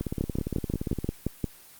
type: two click trains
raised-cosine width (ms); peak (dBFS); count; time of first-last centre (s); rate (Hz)
3; -16 / -13; 19 / 8; 0.01-1.044 / 0.21-1.442; 17.4 / 5.68
effects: white hiss -51 dBFS RMS until 1.79 s + Opus 24 kbps